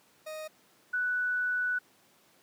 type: tone pair in turn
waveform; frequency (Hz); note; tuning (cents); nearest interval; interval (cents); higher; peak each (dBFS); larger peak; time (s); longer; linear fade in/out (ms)
40% pulse / sine; 622.3 / 1483.4; D#5 / F#6; 0 / +4; octave + minor third; 1504; second; -37 / -27; second; 0.26-0.48 / 0.93-1.79; second; 10
effects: pink hiss -63 dBFS RMS until 2.42 s + high-pass 200 Hz 12 dB/octave